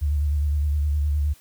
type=tone with vibrato; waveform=sine; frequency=73.42 Hz; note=D2; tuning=in tune; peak=-19 dBFS; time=0.01-1.34 s; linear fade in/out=20 ms; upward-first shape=square; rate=9.7 Hz; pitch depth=39 cents each way; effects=white hiss -54 dBFS RMS until 1.4 s